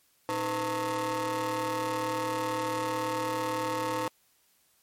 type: ring-modulated tone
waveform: 25% pulse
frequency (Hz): 196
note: G3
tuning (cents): 0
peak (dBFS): -22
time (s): 0.29-4.08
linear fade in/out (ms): 0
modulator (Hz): 705
effects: white hiss -67 dBFS RMS until 4.82 s + MP3 64 kbps